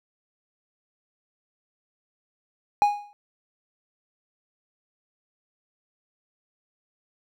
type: tone with exponential decay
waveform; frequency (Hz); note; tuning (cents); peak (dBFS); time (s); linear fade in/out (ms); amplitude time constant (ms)
triangle; 824; G#5; -14; -11; 2.82-3.13; 0; 66
effects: none